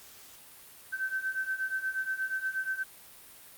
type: beating tone pair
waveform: sine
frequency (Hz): 1537 / 1545.4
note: G6 / G6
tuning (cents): -35 / -25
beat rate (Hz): 8.4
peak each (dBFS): -35 / -32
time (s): 0.92-2.84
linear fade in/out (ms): 20
effects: white hiss -52 dBFS RMS until 3.57 s + Opus 48 kbps